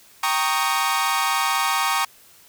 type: chord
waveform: sawtooth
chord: Eb dominant seventh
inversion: first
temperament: equal with one note detuned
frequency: 784 / 928 / 1108.7 / 1244.5 Hz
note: G5 / Bb5 / Db6 / Eb6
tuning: 0 / -8 / 0 / 0 cents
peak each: -23 / -21 / -20 / -22 dBFS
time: 0.23-2.05 s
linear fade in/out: 5 ms
effects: white hiss -51 dBFS RMS until 2.48 s